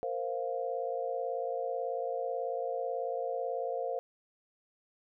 sine chord, Bb suspended second, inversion none, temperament just, 466.2 / 524.4 / 699.2 Hz, Bb4 / C5 / F5, 0 / +4 / +2 cents, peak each -37 / -35 / -37 dBFS, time 0.03-3.99 s, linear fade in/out 0 ms, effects none

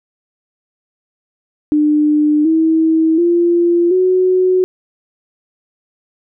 sine tone with pitch steps, 300 / 321.5 / 344.6 / 369.3 Hz, D4 / E4 / F4 / F#4, +37 / -43 / -23 / -3 cents, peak -9 dBFS, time 1.72-4.64 s, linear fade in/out 0 ms, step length 730 ms, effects none

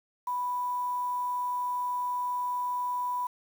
sine tone with quantisation, 987.8 Hz, B5, in tune, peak -28 dBFS, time 0.27-3.27 s, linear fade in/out 5 ms, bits 8, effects none

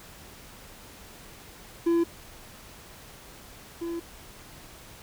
triangle tone pair in turn, 337.9 / 337.9 Hz, E4 / E4, +43 / +43 cents, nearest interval unison, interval 0 cents, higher neither, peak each -18 / -28 dBFS, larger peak first, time 1.86-2.04 / 3.81-4 s, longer second, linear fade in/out 10 ms, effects pink hiss -48 dBFS RMS until 5.02 s

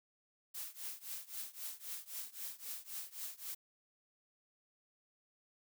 blue noise with tremolo, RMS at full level -42 dBFS, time 0.54-3.55 s, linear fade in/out 10 ms, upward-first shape triangle, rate 3.8 Hz, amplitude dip 95%, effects none

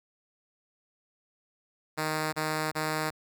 5% pulse tone bursts, 155.56 Hz, D#3, in tune, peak -17 dBFS, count 3, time 1.97-3.108 s, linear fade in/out 20 ms, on 360 ms, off 29 ms, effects none

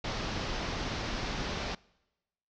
pink low-pass noise, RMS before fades -35 dBFS, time 0.04-1.75 s, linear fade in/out 5 ms, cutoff 5800 Hz, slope 48 dB/octave, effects noise-tail reverb RT60 1.0 s tail -25 dB re dry

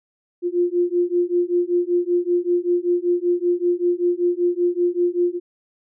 sine beating tone pair, 349.2 / 354.4 Hz, F4 / F4, 0 / +25 cents, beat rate 5.2 Hz, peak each -20 dBFS, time 0.42-5.4 s, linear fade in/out 50 ms, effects none

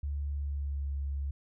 sine tone with pitch glide, 71.6 to 69.92 Hz, D2 to C#2, -43 to +16 cents, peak -31 dBFS, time 0.03-1.31 s, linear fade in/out 5 ms, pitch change -41 cents, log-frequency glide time 0.31-0.92 s, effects none

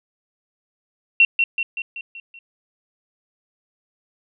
sine tone with echo, 2727 Hz, F7, 42 cents flat, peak -9 dBFS, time 1.2-1.25 s, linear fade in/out 2 ms, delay 190 ms, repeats 6, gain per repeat -5 dB, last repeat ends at 2.39 s, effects none

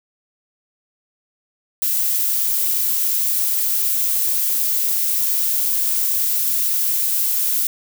violet noise, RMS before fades -19 dBFS, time 1.82-7.67 s, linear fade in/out 2 ms, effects none

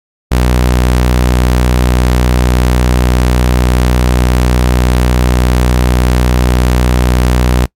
sawtooth tone, 61.74 Hz, B1, in tune, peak -3 dBFS, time 0.31-7.66 s, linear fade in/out 10 ms, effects noise-tail reverb RT60 0.1 s tail -24 dB re dry + MP3 64 kbps

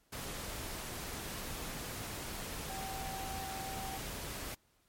sine tone in noise, 770 Hz, G5, 31 cents flat, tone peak -42 dBFS, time 2.69-3.98 s, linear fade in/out 10 ms, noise pink, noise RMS -42 dBFS, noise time 0.12-4.55 s, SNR -3 dB, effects pink hiss -72 dBFS RMS until 4.88 s + MP3 64 kbps

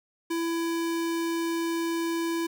square tone, 333.4 Hz, E4, 20 cents sharp, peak -27 dBFS, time 0.3-2.47 s, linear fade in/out 10 ms, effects 10-bit

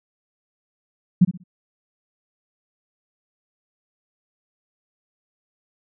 sine tone with echo, 180 Hz, F#3, 47 cents flat, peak -8 dBFS, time 1.21-1.25 s, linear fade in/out 10 ms, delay 63 ms, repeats 3, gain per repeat -12 dB, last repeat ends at 1.439 s, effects none

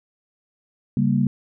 sine chord, G diminished, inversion second, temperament equal, 138.59 / 196 / 233.1 Hz, Db3 / G3 / Bb3, 0 / 0 / 0 cents, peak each -21 dBFS, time 0.97-1.27 s, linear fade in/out 2 ms, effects none

